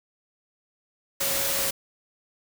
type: tone in noise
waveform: sine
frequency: 550 Hz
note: C#5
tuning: 14 cents flat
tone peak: -35 dBFS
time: 1.2-1.71 s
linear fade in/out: 10 ms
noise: white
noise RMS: -26 dBFS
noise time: 1.2-1.71 s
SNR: -12 dB
effects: none